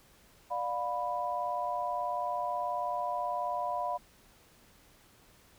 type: chord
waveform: sine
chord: B diminished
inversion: first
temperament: just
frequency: 592.7 / 711.2 / 987.8 Hz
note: D5 / F5 / B5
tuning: +16 / +31 / 0 cents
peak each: -38 / -34 / -34 dBFS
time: 0.5-3.98 s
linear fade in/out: 20 ms
effects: pink hiss -61 dBFS RMS until 5.58 s